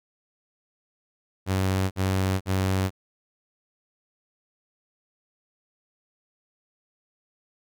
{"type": "tone bursts", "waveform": "sawtooth", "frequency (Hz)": 94.9, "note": "F#2", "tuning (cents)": 44, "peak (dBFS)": -18, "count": 3, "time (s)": [1.46, 2.906], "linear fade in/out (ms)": 50, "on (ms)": 450, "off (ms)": 48, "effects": []}